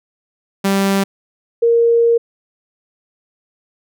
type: tone pair in turn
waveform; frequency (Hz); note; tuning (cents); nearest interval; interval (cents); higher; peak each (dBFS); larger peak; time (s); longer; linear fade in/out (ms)
sawtooth / sine; 196 / 466.2; G3 / A#4; 0 / 0; octave + minor third; 1500; second; -9; neither; 0.64-1.04 / 1.62-2.18; second; 10
effects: none